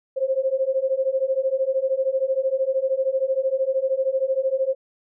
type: beating tone pair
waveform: sine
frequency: 523 / 536 Hz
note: C5 / C5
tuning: -1 / +42 cents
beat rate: 13 Hz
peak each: -23 / -22 dBFS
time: 0.16-4.75 s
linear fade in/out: 20 ms
effects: none